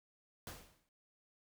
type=noise with exponential decay; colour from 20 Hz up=pink; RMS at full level=-45 dBFS; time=0.47-0.89 s; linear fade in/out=1 ms; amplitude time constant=91 ms; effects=none